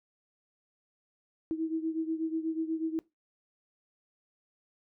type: beating tone pair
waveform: sine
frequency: 320 / 328.2 Hz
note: D#4 / E4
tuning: +49 / -8 cents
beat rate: 8.2 Hz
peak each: -31 / -35 dBFS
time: 1.51-2.99 s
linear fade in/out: 0 ms
effects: noise-tail reverb RT60 0.2 s tail -21 dB re dry